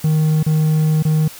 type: tone with dropouts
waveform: triangle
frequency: 155.56 Hz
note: D#3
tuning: in tune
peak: -10 dBFS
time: 0.04-1.28 s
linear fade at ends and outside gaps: 5 ms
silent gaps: 0.43-0.463 / 1.026-1.05 s
effects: white hiss -37 dBFS RMS until 1.39 s